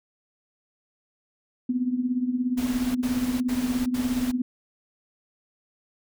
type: tone with tremolo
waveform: sine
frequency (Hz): 250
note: B3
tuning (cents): +21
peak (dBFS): -19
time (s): 1.69-4.42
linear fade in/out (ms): 5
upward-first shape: triangle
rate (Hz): 17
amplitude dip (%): 80
type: noise bursts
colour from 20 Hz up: pink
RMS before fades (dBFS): -36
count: 4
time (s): 2.57-4.318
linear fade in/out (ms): 10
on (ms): 380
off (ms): 76
effects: none